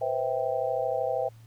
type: chord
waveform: sine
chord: C major seventh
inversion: third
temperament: just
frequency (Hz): 490.5 / 523.3 / 654.1 / 784.9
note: B4 / C5 / E5 / G5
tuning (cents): -12 / 0 / -14 / +2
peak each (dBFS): -33 / -30 / -30 / -32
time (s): 0.01-1.29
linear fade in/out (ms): 10
effects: added 113 Hz sine -48 dBFS peak until 1.46 s + pink hiss -62 dBFS RMS until 1.46 s